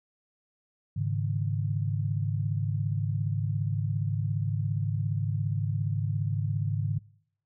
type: chord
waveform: sine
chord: Ab suspended fourth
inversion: none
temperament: just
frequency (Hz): 103.83 / 138.43 / 155.74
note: Ab2 / Db3 / Eb3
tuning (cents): 0 / -2 / +2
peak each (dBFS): -29 / -31 / -33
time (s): 0.96-6.99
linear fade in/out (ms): 10
effects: noise-tail reverb RT60 0.7 s tail -24 dB re dry